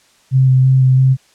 sine tone with vibrato, 130.81 Hz, C3, in tune, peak -7 dBFS, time 0.31-1.17 s, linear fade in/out 50 ms, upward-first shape square, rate 3 Hz, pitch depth 12 cents each way, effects white hiss -52 dBFS RMS until 1.34 s + low-pass 8000 Hz 12 dB/octave

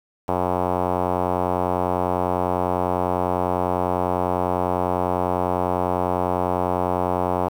5% pulse tone with low-pass filter, 90 Hz, F#2, 47 cents flat, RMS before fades -22 dBFS, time 0.28-7.49 s, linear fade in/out 10 ms, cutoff 900 Hz, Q 1.7, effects 7-bit

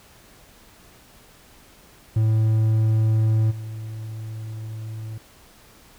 triangle tone with level steps, 110 Hz, A2, in tune, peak -14 / -28 dBFS, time 2.16-5.18 s, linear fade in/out 5 ms, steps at 3.5 s, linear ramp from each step 20 ms, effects pink hiss -51 dBFS RMS until 5.98 s

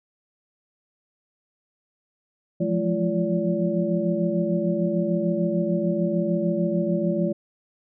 sine tone cluster, 171.9 / 178.6 / 212.8 / 343.4 / 574 Hz, F3 / F3 / G#3 / F4 / D5, -27 / +39 / +42 / -29 / -40 cents, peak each -27 dBFS, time 2.6-7.33 s, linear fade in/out 10 ms, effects none

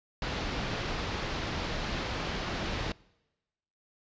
pink low-pass noise, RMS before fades -34 dBFS, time 0.22-2.92 s, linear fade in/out 2 ms, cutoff 4900 Hz, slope 24 dB/octave, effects noise-tail reverb RT60 1.0 s tail -24 dB re dry + resampled to 16000 Hz

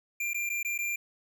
square tone with dropouts, 2381 Hz, D7, 23 cents sharp, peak -30 dBFS, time 0.2-0.96 s, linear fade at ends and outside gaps 5 ms, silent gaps 0.334-0.344 / 0.493-0.499 / 0.63-0.648 / 0.779-0.787 s, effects none

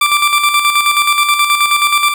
20% pulse tone with tremolo, 1174.7 Hz, D6, in tune, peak -3 dBFS, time 0.01-2.14 s, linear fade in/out 5 ms, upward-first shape square, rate 9.4 Hz, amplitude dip 50%, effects none

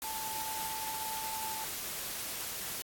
sine tone in noise, 880 Hz, A5, in tune, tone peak -39 dBFS, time 0.04-1.64 s, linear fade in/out 0 ms, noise white, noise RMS -39 dBFS, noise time 0.02-2.82 s, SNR -3 dB, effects AAC 64 kbps

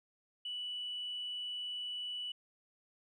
sine tone, 2959 Hz, F#7, 1 cent flat, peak -37 dBFS, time 0.45-2.32 s, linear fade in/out 5 ms, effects tanh soft clip ceiling -33 dBFS

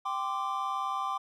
triangle chord, G suspended fourth, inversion none, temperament equal with one note detuned, 784 / 1035.7 / 1174.7 Hz, G5 / C6 / D6, 0 / -18 / 0 cents, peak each -34 / -33 / -31 dBFS, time 0.05-1.18 s, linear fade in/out 10 ms, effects none

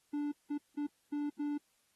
triangle tone bursts at uneven times, 292.3 Hz, D4, 8 cents flat, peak -31 dBFS, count 5, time 0.13-0.32 / 0.5-0.58 / 0.77-0.87 / 1.12-1.3 / 1.39-1.58 s, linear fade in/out 10 ms, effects white hiss -74 dBFS RMS until 1.95 s + AAC 32 kbps

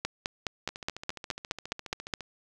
two click trains, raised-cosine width 0.2 ms, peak -12 / -22 dBFS, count 11 / 23, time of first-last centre 0.05-2.138 / 0.69-2.207 s, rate 4.79 / 14.5 Hz, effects none

